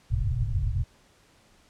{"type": "low-pass noise", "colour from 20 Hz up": "white", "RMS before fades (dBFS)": -26, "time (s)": [0.1, 0.84], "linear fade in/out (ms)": 20, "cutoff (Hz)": 130, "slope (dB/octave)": 96, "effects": ["pink hiss -60 dBFS RMS until 1.69 s", "low-pass 9000 Hz 12 dB/octave"]}